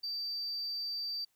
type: tone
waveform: sine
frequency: 4653 Hz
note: D8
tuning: 17 cents flat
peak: -33 dBFS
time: 0.03-1.25 s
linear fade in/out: 10 ms
effects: tanh soft clip ceiling -32 dBFS + white hiss -75 dBFS RMS until 1.35 s